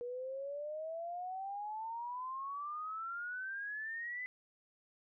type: exponential sweep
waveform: sine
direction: up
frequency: 478.7 to 2026 Hz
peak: -39 dBFS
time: 0.01-4.26 s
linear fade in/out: 0 ms
effects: none